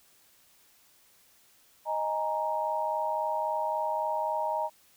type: chord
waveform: sine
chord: D# suspended fourth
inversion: none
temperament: just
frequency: 622.3 / 829.7 / 933.4 Hz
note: D#5 / G#5 / A#5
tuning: 0 / -2 / +2 cents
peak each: -32 / -34 / -30 dBFS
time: 1.85-4.7 s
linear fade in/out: 50 ms
effects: white hiss -62 dBFS RMS until 4.96 s